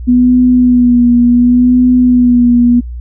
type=tone with vibrato; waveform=sine; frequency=245.4 Hz; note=B3; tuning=11 cents flat; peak=-4 dBFS; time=0.07-2.81 s; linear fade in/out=20 ms; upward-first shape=sine; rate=0.69 Hz; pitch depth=34 cents each way; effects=added 60 Hz sine -20 dBFS peak until 3 s